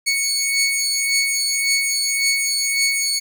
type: beating tone pair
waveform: 15% pulse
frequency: 2217 / 2218.8 Hz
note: C#7 / C#7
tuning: 0 / +1 cents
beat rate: 1.8 Hz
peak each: -16 / -13 dBFS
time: 0.06-3.2 s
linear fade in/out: 20 ms
effects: none

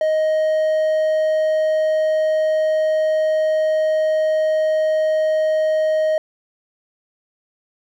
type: tone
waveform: triangle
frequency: 625 Hz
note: D#5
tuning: 8 cents sharp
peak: -13 dBFS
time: 0.01-6.18 s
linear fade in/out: 2 ms
effects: none

